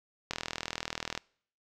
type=click train; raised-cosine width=0.2 ms; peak=-15 dBFS; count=36; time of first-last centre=0.31-1.176 s; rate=40.4 Hz; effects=noise-tail reverb RT60 0.6 s tail -26 dB re dry